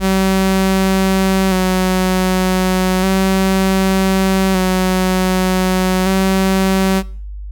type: tone with vibrato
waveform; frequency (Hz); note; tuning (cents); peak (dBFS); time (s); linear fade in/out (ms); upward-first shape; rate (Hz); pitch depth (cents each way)
sawtooth; 188.2; F#3; +30; -8; 0-7.03; 50; square; 0.33; 24
effects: noise-tail reverb RT60 0.5 s tail -22 dB re dry + added 50 Hz sine -25 dBFS peak until 7.51 s